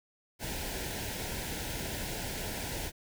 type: band-stop noise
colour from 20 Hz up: pink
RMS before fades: -37 dBFS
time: 0.39-2.92 s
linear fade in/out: 50 ms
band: 1000 to 1400 Hz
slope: 96 dB/octave
effects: none